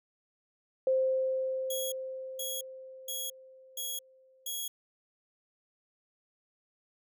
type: tone with exponential decay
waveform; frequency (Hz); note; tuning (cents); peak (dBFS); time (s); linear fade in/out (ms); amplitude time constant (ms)
sine; 523.3; C5; 0; -23; 0.87-4.6; 2; 810
type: tone bursts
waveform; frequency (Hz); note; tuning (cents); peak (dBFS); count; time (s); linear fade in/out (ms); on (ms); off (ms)
10% pulse; 3322; G#7; 0; -26; 5; 1.7-4.68; 5; 220; 470
effects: none